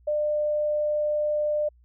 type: tone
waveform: sine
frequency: 599 Hz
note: D5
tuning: 34 cents sharp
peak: -22 dBFS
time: 0.07-1.69 s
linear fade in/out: 10 ms
effects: added 60 Hz sine -54 dBFS peak until 1.84 s